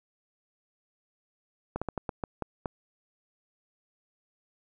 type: slowing click train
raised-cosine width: 1 ms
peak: -17 dBFS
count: 8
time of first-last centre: 1.76-2.658 s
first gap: 56 ms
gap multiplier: 1.27
effects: none